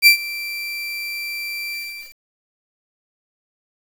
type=tone with ADSR envelope; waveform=30% pulse; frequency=2349 Hz; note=D7; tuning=in tune; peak=-3 dBFS; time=0.02-2.17 s; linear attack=46 ms; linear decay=100 ms; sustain=-20 dB; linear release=440 ms; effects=7-bit